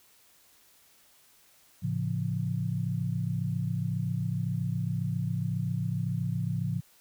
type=chord; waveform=sine; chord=A augmented; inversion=none; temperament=just; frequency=110 / 137.5 / 171.88 Hz; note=A2 / C#3 / E#3; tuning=0 / -14 / -27 cents; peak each=-32 dBFS; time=1.82-6.81 s; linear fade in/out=20 ms; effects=white hiss -61 dBFS RMS until 7 s